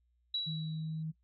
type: tone with exponential decay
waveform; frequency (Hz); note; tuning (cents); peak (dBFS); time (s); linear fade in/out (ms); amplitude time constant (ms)
sine; 3908; B7; -19; -30; 0.34-1.03; 5; 150
type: tone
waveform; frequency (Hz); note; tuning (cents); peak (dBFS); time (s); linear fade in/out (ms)
sine; 158.3; D#3; +30; -35; 0.46-1.12; 20
effects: noise-tail reverb RT60 0.1 s tail -21 dB re dry + added 60 Hz sine -70 dBFS peak until 1.23 s